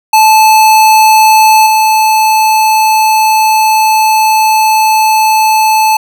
square tone with level steps, 871 Hz, A5, 18 cents flat, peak -3 / -6 dBFS, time 0.13-5.97 s, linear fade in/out 5 ms, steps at 1.66 s, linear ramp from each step 5 ms, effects none

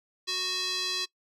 square tone with band-pass filter, 369.4 Hz, F#4, 3 cents flat, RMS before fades -31 dBFS, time 0.27-1.06 s, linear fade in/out 20 ms, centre 4400 Hz, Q 3.2, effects noise-tail reverb RT60 0.1 s tail -22 dB re dry

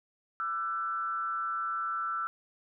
sine tone with frequency modulation, 1340 Hz, E6, 28 cents sharp, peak -30 dBFS, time 0.4-2.27 s, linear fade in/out 0 ms, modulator 159 Hz, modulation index 0.6, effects none

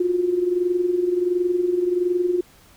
sine tone with amplitude modulation, 356.5 Hz, F4, 36 cents sharp, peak -15 dBFS, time 0-2.41 s, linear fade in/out 5 ms, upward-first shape sine, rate 21.4 Hz, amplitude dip 65%, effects pink hiss -52 dBFS RMS until 2.76 s

